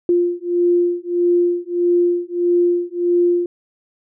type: beating tone pair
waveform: sine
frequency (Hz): 349.2 / 350.8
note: F4 / F4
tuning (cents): 0 / +8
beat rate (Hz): 1.6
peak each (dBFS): -17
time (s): 0.09-3.46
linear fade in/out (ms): 2
effects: none